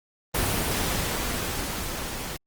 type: noise with level ramp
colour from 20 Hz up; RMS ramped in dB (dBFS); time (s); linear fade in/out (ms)
pink; -24 to -34; 0.34-2.37; 10
effects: Opus 24 kbps